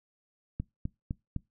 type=click train; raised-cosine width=5 ms; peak=-20 dBFS; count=4; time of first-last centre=0.6-1.363 s; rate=3.93 Hz; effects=noise-tail reverb RT60 0.2 s tail -23 dB re dry